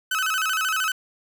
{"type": "tone with vibrato", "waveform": "30% pulse", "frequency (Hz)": 1396.9, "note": "F6", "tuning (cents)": 0, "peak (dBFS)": -19, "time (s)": [0.11, 0.92], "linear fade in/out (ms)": 5, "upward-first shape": "square", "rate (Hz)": 13, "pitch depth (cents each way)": 140, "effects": []}